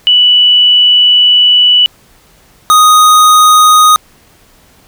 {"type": "tone pair in turn", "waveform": ["sine", "square"], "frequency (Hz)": [2960, 1244.5], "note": ["F#7", "D#6"], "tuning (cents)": [0, 0], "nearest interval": "octave + minor third", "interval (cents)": 1500, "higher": "first", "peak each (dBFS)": -3, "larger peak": "neither", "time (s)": [[0.07, 1.86], [2.7, 3.96]], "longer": "first", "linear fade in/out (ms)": 0, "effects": ["pink hiss -45 dBFS RMS until 4.87 s"]}